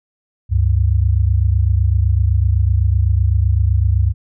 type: tone pair together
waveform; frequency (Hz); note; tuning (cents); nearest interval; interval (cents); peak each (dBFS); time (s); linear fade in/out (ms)
sine; 70.11 / 98; C#2 / G2; +20 / 0; tritone; 580; -14; 0.49-4.14; 50
effects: none